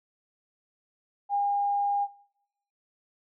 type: tone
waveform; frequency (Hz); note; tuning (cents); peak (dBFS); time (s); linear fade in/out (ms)
sine; 809; G#5; -46; -23; 1.29-2.08; 50
effects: noise-tail reverb RT60 0.9 s tail -23 dB re dry